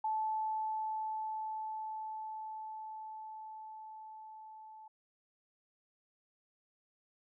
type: tone with level ramp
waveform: sine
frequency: 871 Hz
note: A5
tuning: 18 cents flat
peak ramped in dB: -31 to -50 dBFS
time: 0.04-4.88 s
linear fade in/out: 5 ms
effects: none